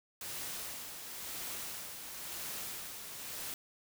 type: noise with tremolo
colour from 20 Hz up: white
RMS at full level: -41 dBFS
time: 0.21-3.54 s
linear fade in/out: 2 ms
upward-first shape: sine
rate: 0.97 Hz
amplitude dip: 45%
effects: none